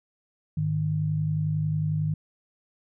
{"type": "tone pair together", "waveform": "sine", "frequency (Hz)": [102.5, 153.58], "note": ["G#2", "D#3"], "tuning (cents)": [-22, -22], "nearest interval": "perfect fifth", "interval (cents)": 700, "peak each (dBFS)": [-30, -24], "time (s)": [0.57, 2.14], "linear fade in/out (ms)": 5, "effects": []}